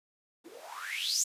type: noise with band-pass filter sweep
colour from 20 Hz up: blue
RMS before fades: -35 dBFS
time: 0.44-1.24 s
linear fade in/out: 10 ms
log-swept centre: 300 to 7300 Hz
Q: 9.5
effects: resampled to 32000 Hz